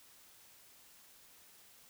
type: silence
effects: white hiss -61 dBFS RMS until 1.89 s